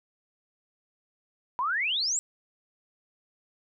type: exponential sweep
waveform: sine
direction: up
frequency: 951 to 7902 Hz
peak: -25 dBFS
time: 1.59-2.19 s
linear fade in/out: 0 ms
effects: none

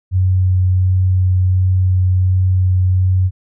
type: tone with vibrato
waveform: sine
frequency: 92.5 Hz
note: F#2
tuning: in tune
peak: -10 dBFS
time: 0.11-3.31 s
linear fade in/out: 50 ms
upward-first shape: sine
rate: 1.4 Hz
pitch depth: 8 cents each way
effects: none

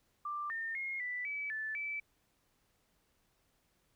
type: tone with pitch steps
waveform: sine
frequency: 1182 / 1815 / 2148 / 1979 / 2294 / 1750 / 2313 Hz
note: D6 / A#6 / C7 / B6 / D7 / A6 / D7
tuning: +11 / -47 / +45 / +3 / -41 / -10 / -27 cents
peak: -36 dBFS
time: 0.25-2 s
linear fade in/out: 5 ms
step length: 250 ms
effects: pink hiss -75 dBFS RMS until 3.95 s

